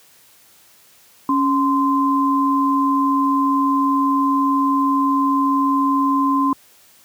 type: tone pair together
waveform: sine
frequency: 277.5 / 1037 Hz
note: C#4 / C6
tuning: +2 / -16 cents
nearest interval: octave + major seventh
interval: 2282 cents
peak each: -17 dBFS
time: 1.29-6.53 s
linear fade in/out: 2 ms
effects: white hiss -51 dBFS RMS until 7.04 s + high-pass 60 Hz 12 dB/octave